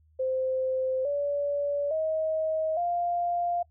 sine tone with pitch steps, 520 / 573.7 / 632.8 / 698.1 Hz, C5 / D5 / D#5 / F5, -11 / -41 / +29 / -1 cents, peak -25 dBFS, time 0.19-3.63 s, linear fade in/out 10 ms, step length 860 ms, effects noise-tail reverb RT60 0.1 s tail -23 dB re dry + added 78 Hz sine -59 dBFS peak until 3.7 s

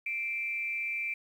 sine tone with amplitude modulation, 2349 Hz, D7, in tune, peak -28 dBFS, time 0.06-1.14 s, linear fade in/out 5 ms, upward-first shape sine, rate 236 Hz, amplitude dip 60%, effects 10-bit

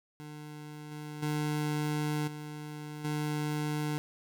25% pulse tone with level steps, 150.3 Hz, D3, 40 cents sharp, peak -39 / -36 / -26 / -36 / -27 dBFS, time 0.2-3.98 s, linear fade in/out 0 ms, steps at 0.91 / 1.22 / 2.27 / 3.04 s, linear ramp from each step 10 ms, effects none

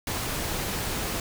pink noise, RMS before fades -30 dBFS, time 0.07-1.2 s, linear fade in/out 2 ms, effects none

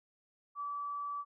sine tone, 1153 Hz, D6, 32 cents flat, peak -36 dBFS, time 0.55-1.25 s, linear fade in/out 50 ms, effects none

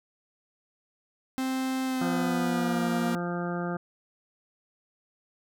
45% pulse tone with pitch glide, 261.6 to 235.8 Hz, C4 to A#3, 0 to +20 cents, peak -27 dBFS, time 1.38-3.15 s, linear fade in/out 0 ms, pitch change -180 cents, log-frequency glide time 1.85-2.86 s
harmonic tone, 174.61 Hz, F3, in tune, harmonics 1 / 2 / 3 / 4 / 5 / 7 / 8 / 9, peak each -31 / -35 / -38 / -38 / -43 / -40 / -42 / -43 dBFS, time 2.01-3.77 s, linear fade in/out 5 ms
effects none

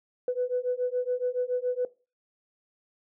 sine beating tone pair, 493.9 / 501 Hz, B4 / B4, 0 / +25 cents, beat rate 7.1 Hz, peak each -28 dBFS, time 0.28-1.85 s, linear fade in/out 2 ms, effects noise-tail reverb RT60 0.3 s tail -19 dB re dry + tanh soft clip ceiling -18 dBFS

